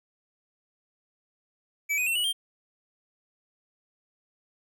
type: tone with pitch steps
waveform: square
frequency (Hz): 2300 / 2494 / 2704 / 2931 / 3178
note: D7 / D#7 / E7 / F#7 / G7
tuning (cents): -37 / +3 / +43 / -17 / +23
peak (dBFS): -25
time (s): 1.89-2.33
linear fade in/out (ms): 20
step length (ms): 88
effects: none